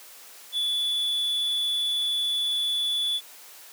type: tone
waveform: triangle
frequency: 3447 Hz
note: A7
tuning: 36 cents flat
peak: -22 dBFS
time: 0.52-3.21 s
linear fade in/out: 50 ms
effects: white hiss -47 dBFS RMS until 3.72 s + high-pass 400 Hz 12 dB/octave